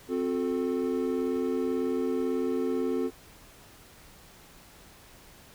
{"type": "chord", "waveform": "triangle", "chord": "F# diminished", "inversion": "second", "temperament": "equal with one note detuned", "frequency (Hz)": [261.6, 361.8, 440], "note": ["C4", "F#4", "A4"], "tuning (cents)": [0, -39, 0], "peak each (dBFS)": [-28, -29, -29], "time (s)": [0.08, 3.11], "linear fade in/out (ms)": 50, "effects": ["pink hiss -53 dBFS RMS until 5.54 s"]}